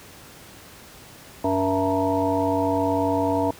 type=harmonic tone with a mistuned harmonic; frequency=94.7 Hz; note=F#2; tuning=41 cents sharp; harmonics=1 / 3 / 5 / 7 / 9 / 10; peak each=-30 / -24 / -27 / -25 / -29 / -28 dBFS; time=1.44-3.51 s; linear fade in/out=5 ms; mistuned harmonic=9; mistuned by=+69 cents; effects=pink hiss -45 dBFS RMS until 3.59 s + high-pass 60 Hz 12 dB/octave